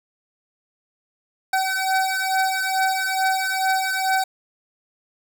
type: beating tone pair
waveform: 25% pulse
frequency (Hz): 761 / 763.3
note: F#5 / G5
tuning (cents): +48 / -46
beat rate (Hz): 2.3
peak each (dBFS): -19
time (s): 1.53-4.24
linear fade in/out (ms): 5
effects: none